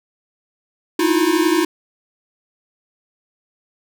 square tone cluster, 309.3 / 326 / 357.7 Hz, D#4 / E4 / F4, -10 / -19 / +41 cents, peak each -21 / -18 / -19 dBFS, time 0.99-1.65 s, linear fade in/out 5 ms, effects none

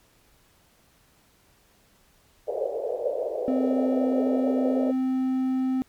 pink band-pass noise, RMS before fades -28 dBFS, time 2.47-4.92 s, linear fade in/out 20 ms, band 460 to 610 Hz, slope 48 dB/octave
triangle tone, 260 Hz, C4, 11 cents flat, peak -20 dBFS, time 3.48-5.82 s, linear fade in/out 0 ms
effects pink hiss -61 dBFS RMS until 5.88 s + MP3 96 kbps

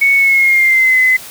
sine tone with pitch glide, 2217 to 2033 Hz, C#7 to B6, 0 to +50 cents, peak -7 dBFS, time 0.01-1.17 s, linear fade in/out 10 ms, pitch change -150 cents, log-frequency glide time 0.16-0.98 s, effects white hiss -32 dBFS RMS until 1.3 s

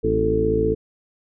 harmonic tone with a mistuned harmonic, 55 Hz, A1, in tune, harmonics 1 / 2 / 3 / 4 / 5 / 6 / 7 / 8, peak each -27 / -28 / -30 / -30 / -30 / -26 / -30 / -19 dBFS, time 0.03-0.75 s, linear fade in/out 20 ms, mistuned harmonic 4, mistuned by +89 cents, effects none

